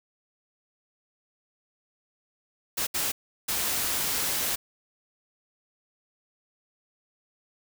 white noise bursts at uneven times, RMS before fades -28 dBFS, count 3, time 2.77-2.87 / 2.94-3.12 / 3.48-4.56 s, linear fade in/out 10 ms, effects none

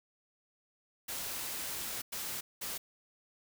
white noise bursts at uneven times, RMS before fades -39 dBFS, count 3, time 1.08-2.02 / 2.12-2.41 / 2.61-2.78 s, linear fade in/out 10 ms, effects none

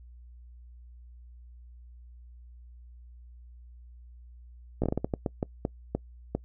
slowing click train, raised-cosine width 2 ms, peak -14 dBFS, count 13, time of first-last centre 4.82-6.35 s, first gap 16 ms, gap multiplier 1.34, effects noise-tail reverb RT60 0.1 s tail -24 dB re dry + added 60 Hz sine -47 dBFS peak until 6.44 s

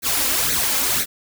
white noise with flanger, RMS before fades -20 dBFS, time 0.02-1.06 s, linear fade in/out 50 ms, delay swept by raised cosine 0.48 to 3.78 ms, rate 2 Hz, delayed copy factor +0.75, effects none

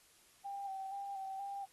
sine tone with vibrato, 784 Hz, G5, in tune, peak -40 dBFS, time 0.44-1.66 s, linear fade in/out 20 ms, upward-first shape square, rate 2.1 Hz, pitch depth 27 cents each way, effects white hiss -66 dBFS RMS until 1.72 s + AAC 32 kbps

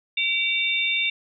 sine tone cluster, 2295 / 2745 / 3611 Hz, D7 / F7 / A7, -40 / -31 / +44 cents, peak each -25 dBFS, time 0.17-1.1 s, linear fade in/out 5 ms, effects none

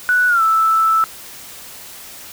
sine tone with pitch glide, 1479 to 1317.6 Hz, F#6 to E6, -1 to -1 cents, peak -11 dBFS, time 0.09-1.04 s, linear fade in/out 0 ms, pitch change -200 cents, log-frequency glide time 0.28-0.42 s, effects white hiss -36 dBFS RMS until 2.32 s

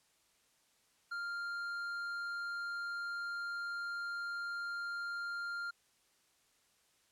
triangle tone with hard clipping, 1396.9 Hz, F6, in tune, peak -39 dBFS, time 1.11-5.71 s, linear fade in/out 10 ms, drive 9 dB, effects white hiss -72 dBFS RMS until 7.11 s + low-pass 10000 Hz 12 dB/octave

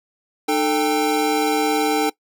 square tone cluster, 303 / 442 / 792 Hz, D#4 / A4 / G5, -46 / +8 / +18 cents, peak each -22 dBFS, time 0.48-2.1 s, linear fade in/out 10 ms, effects noise-tail reverb RT60 0.1 s tail -21 dB re dry

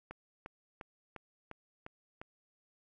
click train, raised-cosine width 0.5 ms, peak -29 dBFS, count 7, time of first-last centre 0.11-2.215 s, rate 2.85 Hz, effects none

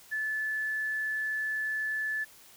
sine tone, 1736 Hz, A6, 24 cents flat, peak -29 dBFS, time 0.11-2.25 s, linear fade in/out 20 ms, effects white hiss -55 dBFS RMS until 2.56 s

